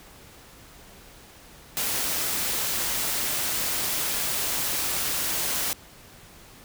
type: noise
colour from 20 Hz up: white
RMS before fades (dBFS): -27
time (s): 1.77-5.73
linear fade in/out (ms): 0
effects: pink hiss -49 dBFS RMS until 6.64 s